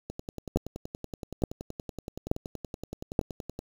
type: two click trains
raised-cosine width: 2 ms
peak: -9 / -23 dBFS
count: 4 / 38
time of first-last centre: 0.56-3.192 / 0.1-3.591 s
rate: 1.14 / 10.6 Hz
effects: 7-bit